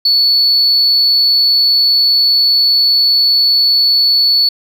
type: tone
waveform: sine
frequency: 4435 Hz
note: C#8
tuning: in tune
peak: -6 dBFS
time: 0.05-4.49 s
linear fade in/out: 5 ms
effects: tanh soft clip ceiling -5 dBFS